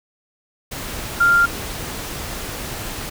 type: tone in noise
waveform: sine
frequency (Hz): 1394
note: F6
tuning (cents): -4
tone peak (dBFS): -11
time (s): 1.2-1.46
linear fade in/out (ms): 10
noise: pink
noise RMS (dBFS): -29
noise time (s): 0.71-3.1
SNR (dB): +15
effects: none